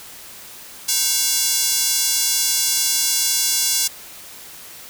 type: tone with high-pass filter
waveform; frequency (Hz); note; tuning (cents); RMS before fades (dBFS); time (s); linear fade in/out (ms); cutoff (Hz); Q
square; 311.1; D#4; 0; -19; 0.88-3.88; 10; 5600; 1.2
effects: white hiss -39 dBFS RMS until 4.89 s